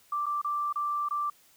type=tone with dropouts; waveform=sine; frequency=1174.7 Hz; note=D6; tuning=in tune; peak=-27 dBFS; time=0.12-1.3 s; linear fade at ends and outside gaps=5 ms; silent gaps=0.259-0.264 / 0.416-0.445 / 0.727-0.757 / 1.087-1.108 s; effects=white hiss -61 dBFS RMS until 1.56 s